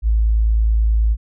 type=tone; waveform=sine; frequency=54.7 Hz; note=A1; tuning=9 cents flat; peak=-12 dBFS; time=0.02-1.17 s; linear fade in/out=50 ms; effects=none